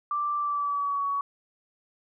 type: tone with pitch glide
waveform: sine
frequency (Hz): 1174.7 to 1125.5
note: D6 to C#6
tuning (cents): 0 to +26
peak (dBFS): -25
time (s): 0.11-1.21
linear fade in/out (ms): 2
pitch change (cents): -74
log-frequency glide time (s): 0.37-1.01
effects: none